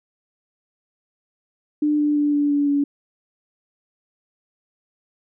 sine tone with pitch steps, 298.4 / 295.7 / 292.9 / 290.2 / 287.6 / 284.9 Hz, D4 / D4 / D4 / D4 / D4 / C#4, +28 / +12 / -5 / -21 / -36 / +48 cents, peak -16 dBFS, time 1.82-2.84 s, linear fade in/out 5 ms, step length 170 ms, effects none

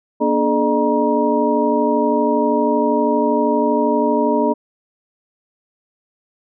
sine tone cluster, 238.8 / 291.4 / 427.2 / 604 / 949 Hz, A#3 / D4 / G#4 / D5 / A#5, +42 / -13 / +49 / +48 / +31 cents, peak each -20 dBFS, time 0.2-4.54 s, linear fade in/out 20 ms, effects none

